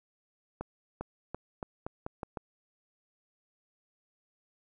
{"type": "accelerating click train", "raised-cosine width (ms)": 1, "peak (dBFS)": -22, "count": 8, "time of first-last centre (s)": [0.61, 2.372], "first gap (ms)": 400, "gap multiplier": 0.84, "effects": []}